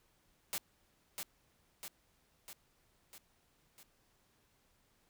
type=noise with echo; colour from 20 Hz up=white; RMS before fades=-38 dBFS; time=0.53-0.58 s; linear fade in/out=0 ms; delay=650 ms; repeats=5; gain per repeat=-4 dB; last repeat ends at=3.83 s; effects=pink hiss -73 dBFS RMS until 5.09 s